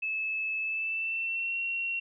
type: tone with pitch glide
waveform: sine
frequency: 2606 to 2734 Hz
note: E7 to F7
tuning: -20 to -37 cents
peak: -29 dBFS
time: 0.02-2 s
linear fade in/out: 10 ms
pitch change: +83 cents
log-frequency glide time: 0.6-1.57 s
effects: none